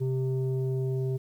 sine tone pair together, 130.81 / 392 Hz, C3 / G4, 0 / 0 cents, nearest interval octave + perfect fifth, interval 1900 cents, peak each -25 / -30 dBFS, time 0-1.18 s, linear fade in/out 20 ms, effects tanh soft clip ceiling -22 dBFS + 10-bit

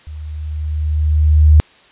sine tone with level ramp, 76.3 Hz, D#2, 33 cents flat, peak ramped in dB -27 to -3 dBFS, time 0.07-1.6 s, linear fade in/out 0 ms, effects white hiss -47 dBFS RMS until 1.91 s + resampled to 8000 Hz

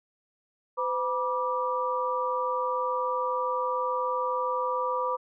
sine tone cluster, 508 / 969 / 1176 Hz, B4 / B5 / D6, +49 / -33 / +2 cents, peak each -30 dBFS, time 0.77-5.17 s, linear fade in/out 20 ms, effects none

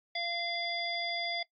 harmonic tone, 689 Hz, F5, 24 cents flat, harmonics 1 / 3 / 5 / 7, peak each -38 / -36 / -38 / -38 dBFS, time 0.15-1.43 s, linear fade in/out 5 ms, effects noise-tail reverb RT60 0.1 s tail -21 dB re dry + AAC 64 kbps

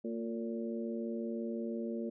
harmonic tone with a mistuned harmonic, 114.6 Hz, A#2, 29 cents flat, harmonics 2 / 3 / 4 / 5, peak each -37 / -41 / -43 / -45 dBFS, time 0.04-2.1 s, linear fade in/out 10 ms, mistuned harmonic 3, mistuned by +43 cents, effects none

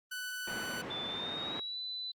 sawtooth tone, 1494 Hz, F#6, 16 cents sharp, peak -34 dBFS, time 0.11-0.82 s, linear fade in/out 10 ms
pink band-pass noise, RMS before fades -43 dBFS, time 0.47-1.6 s, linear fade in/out 5 ms, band 190 to 2100 Hz, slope 12 dB/octave
sine tone with pitch glide, 3520 to 3997 Hz, A7 to B7, 0 to +20 cents, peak -37 dBFS, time 0.9-2.12 s, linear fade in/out 10 ms, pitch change +220 cents, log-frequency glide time 1.05-1.79 s
effects Opus 32 kbps

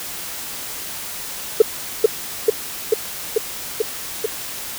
sine tone with echo, 440 Hz, A4, in tune, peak -3 dBFS, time 1.6-1.62 s, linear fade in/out 5 ms, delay 440 ms, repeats 6, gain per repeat -2 dB, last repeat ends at 4.26 s, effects tanh soft clip ceiling 0 dBFS + white hiss -30 dBFS RMS until 4.78 s

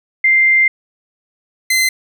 sine / sawtooth tone pair in turn, 2093 / 2063 Hz, C7 / C7, 0 / -25 cents, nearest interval unison, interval 25 cents, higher first, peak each -8 dBFS, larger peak neither, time 0.24-0.68 / 1.7-1.89 s, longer first, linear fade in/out 5 ms, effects none

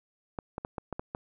clicks, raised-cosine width 1 ms, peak -20 dBFS, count 7, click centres 0.388 / 0.581 / 0.649 / 0.782 / 0.927 / 0.995 / 1.149 s, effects none

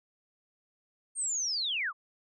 sine linear sweep, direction down, 8780 to 1046.5 Hz, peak -29 dBFS, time 1.15-1.93 s, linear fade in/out 50 ms, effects none

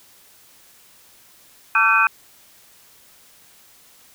sine tone cluster, 893 / 1148 / 1358 / 1537 / 2492 Hz, A5 / D6 / F6 / G6 / D#7, +25 / -40 / -49 / -35 / +2 cents, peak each -24 / -21 / -19 / -18 / -18 dBFS, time 1.75-2.07 s, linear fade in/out 2 ms, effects white hiss -51 dBFS RMS until 4.14 s

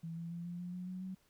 sine tone with pitch steps, 164.81 / 167.88 / 171.02 / 174.21 / 177.46 / 180.77 / 184.14 / 187.58 Hz, E3 / E3 / F3 / F3 / F3 / F#3 / F#3 / F#3, 0 / +32 / -36 / -4 / +28 / -40 / -8 / +24 cents, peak -40 dBFS, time 0.03-1.15 s, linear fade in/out 10 ms, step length 140 ms, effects pink hiss -72 dBFS RMS until 1.29 s

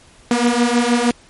sawtooth beating tone pair, 236.4 / 242.8 Hz, A#3 / B3, +24 / -29 cents, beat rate 6.4 Hz, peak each -13 / -12 dBFS, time 0.31-1.11 s, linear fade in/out 2 ms, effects pink hiss -48 dBFS RMS until 1.29 s + MP3 48 kbps

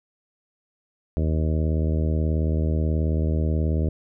harmonic tone, 78.5 Hz, D#2, 16 cents sharp, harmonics 1 / 2 / 3 / 4 / 5 / 6 / 7 / 8, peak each -21 / -27 / -31 / -33 / -35 / -37 / -38 / -39 dBFS, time 1.17-3.89 s, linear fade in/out 0 ms, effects none

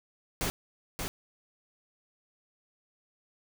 pink noise with echo, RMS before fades -31 dBFS, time 0.41-0.5 s, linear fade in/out 0 ms, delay 580 ms, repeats 1, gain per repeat -4 dB, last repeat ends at 1.08 s, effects none

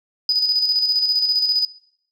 sine tone with tremolo, 4978 Hz, D#8, in tune, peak -13 dBFS, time 0.29-1.65 s, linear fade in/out 2 ms, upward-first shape square, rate 15 Hz, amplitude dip 45%, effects noise-tail reverb RT60 0.7 s tail -22 dB re dry + tanh soft clip ceiling -10 dBFS

